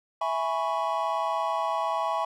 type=chord; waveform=triangle; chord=C# minor seventh; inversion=first; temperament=equal; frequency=659.3 / 830.6 / 987.8 / 1108.7 Hz; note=E5 / G#5 / B5 / C#6; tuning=0 / 0 / 0 / 0 cents; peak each=-29 dBFS; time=0.21-2.25 s; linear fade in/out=5 ms; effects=none